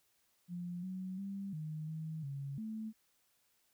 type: tone with pitch steps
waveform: sine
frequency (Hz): 175.8 / 186.5 / 197 / 155 / 158.4 / 139.1 / 219.2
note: F3 / F#3 / G3 / D#3 / D#3 / C#3 / A3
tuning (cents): +12 / +14 / +9 / -6 / +31 / +6 / -6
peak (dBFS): -39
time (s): 0.48-2.93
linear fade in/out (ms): 50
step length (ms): 350
effects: white hiss -75 dBFS RMS until 3.73 s